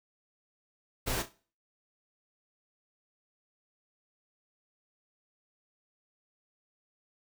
pink noise with echo, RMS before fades -32 dBFS, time 1.06-1.23 s, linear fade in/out 20 ms, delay 33 ms, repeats 3, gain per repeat -11 dB, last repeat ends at 1.329 s, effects noise-tail reverb RT60 0.4 s tail -19 dB re dry

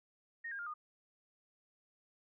sine tone with pitch steps, 1855 / 1614.9 / 1405.8 / 1223.8 Hz, A#6 / G#6 / F6 / D#6, -9 / -49 / +11 / -29 cents, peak -40 dBFS, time 0.44-0.74 s, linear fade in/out 10 ms, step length 75 ms, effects none

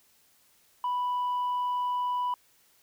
sine tone with tanh clipping, 987.8 Hz, B5, in tune, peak -27 dBFS, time 0.84-2.34 s, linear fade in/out 2 ms, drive 1 dB, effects white hiss -64 dBFS RMS until 2.82 s

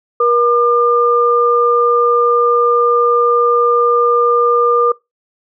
sine tone pair together, 477.4 / 1202 Hz, A#4 / D6, +41 / +40 cents, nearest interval octave + major third, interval 1599 cents, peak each -12 dBFS, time 0.2-4.92 s, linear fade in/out 5 ms, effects noise-tail reverb RT60 0.2 s tail -22 dB re dry

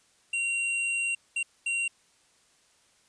square tone bursts at uneven times, 2755 Hz, F7, 24 cents flat, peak -27 dBFS, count 3, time 0.33-1.15 / 1.36-1.43 / 1.66-1.88 s, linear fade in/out 5 ms, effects white hiss -64 dBFS RMS until 3.08 s + resampled to 22050 Hz

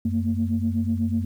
sine tone cluster, 92.4 / 224.8 / 232.9 Hz, F#2 / A3 / A#3, -2 / +37 / -1 cents, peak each -25 dBFS, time 0.05-1.25 s, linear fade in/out 5 ms, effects tanh soft clip ceiling -12 dBFS + 9-bit

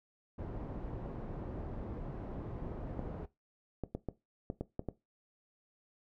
pink low-pass noise, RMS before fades -42 dBFS, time 0.38-3.26 s, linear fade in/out 10 ms, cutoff 610 Hz, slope 12 dB/octave
clicks, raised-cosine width 2 ms, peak -23 dBFS, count 8, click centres 2.993 / 3.837 / 3.95 / 4.087 / 4.501 / 4.61 / 4.794 / 4.887 s
effects noise-tail reverb RT60 0.2 s tail -17 dB re dry

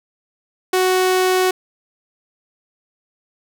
sawtooth tone, 370.6 Hz, F#4, 3 cents sharp, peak -10 dBFS, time 0.73-1.51 s, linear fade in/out 5 ms, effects none

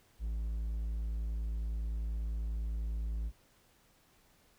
triangle tone, 55 Hz, A1, in tune, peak -31 dBFS, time 0.19-3.32 s, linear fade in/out 50 ms, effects pink hiss -67 dBFS RMS until 4.58 s

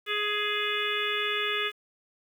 harmonic tone with a mistuned harmonic, 417.5 Hz, G#4, 9 cents sharp, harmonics 1 / 3 / 4 / 5 / 6 / 7 / 8, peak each -34 / -34 / -34 / -34 / -34 / -34 / -34 dBFS, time 0.06-1.72 s, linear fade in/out 50 ms, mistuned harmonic 8, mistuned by +58 cents, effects 9-bit

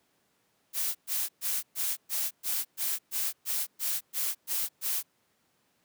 blue noise bursts, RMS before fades -30 dBFS, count 13, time 0.73-5.03 s, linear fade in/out 50 ms, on 220 ms, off 120 ms, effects pink hiss -71 dBFS RMS until 5.84 s + high-pass 150 Hz 12 dB/octave

